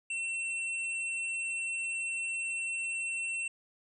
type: tone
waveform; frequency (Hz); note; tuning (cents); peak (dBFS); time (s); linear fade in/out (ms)
square; 2703; E7; +43; -33; 0.1-3.48; 5
effects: resampled to 22050 Hz